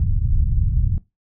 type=low-pass noise; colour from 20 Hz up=pink; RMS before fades=-18 dBFS; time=0-0.98 s; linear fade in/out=2 ms; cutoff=120 Hz; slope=24 dB/octave; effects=noise-tail reverb RT60 0.2 s tail -17 dB re dry